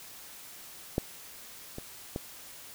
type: clicks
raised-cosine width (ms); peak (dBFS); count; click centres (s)
2; -13 / -25 / -19; 3; 0.981 / 1.784 / 2.161
effects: white hiss -48 dBFS RMS until 2.74 s